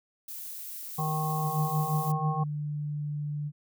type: noise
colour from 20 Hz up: violet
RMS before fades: -40 dBFS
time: 0.28-2.12 s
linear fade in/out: 5 ms
type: harmonic tone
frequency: 155.56 Hz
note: D#3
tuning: in tune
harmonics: 1 / 3 / 5 / 7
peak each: -29 / -41 / -33 / -34 dBFS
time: 0.98-2.44 s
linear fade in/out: 10 ms
type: tone with pitch glide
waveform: sine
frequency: 150 to 147.59 Hz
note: D3 to D3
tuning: +37 to +9 cents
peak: -30 dBFS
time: 1.43-3.52 s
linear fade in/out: 50 ms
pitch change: -28 cents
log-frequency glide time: 1.65-3.17 s
effects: none